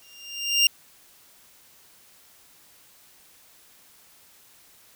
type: tone with exponential growth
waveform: 25% pulse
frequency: 2794 Hz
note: F7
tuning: in tune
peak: -10 dBFS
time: 0.02-0.67 s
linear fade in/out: 2 ms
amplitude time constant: 140 ms
effects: white hiss -55 dBFS RMS until 4.95 s